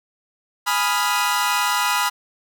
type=chord; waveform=sawtooth; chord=F half-diminished seventh; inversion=first; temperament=equal; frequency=830.6 / 987.8 / 1244.5 / 1396.9 Hz; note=Ab5 / Cb6 / Eb6 / F6; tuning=0 / 0 / 0 / 0 cents; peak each=-22 / -18 / -21 / -21 dBFS; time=0.66-2.1 s; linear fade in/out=20 ms; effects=none